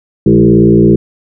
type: tone with frequency modulation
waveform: sine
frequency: 267.4 Hz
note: C4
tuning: 38 cents sharp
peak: -3 dBFS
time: 0.26-0.96 s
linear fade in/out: 5 ms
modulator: 58.1 Hz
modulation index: 2.5
effects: none